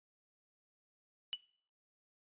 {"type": "tone with exponential decay", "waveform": "sine", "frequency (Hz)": 2960, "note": "F#7", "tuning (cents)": 0, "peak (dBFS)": -31, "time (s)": [1.33, 1.4], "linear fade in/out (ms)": 0, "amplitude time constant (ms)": 15, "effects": ["noise-tail reverb RT60 0.5 s tail -19 dB re dry", "resampled to 8000 Hz"]}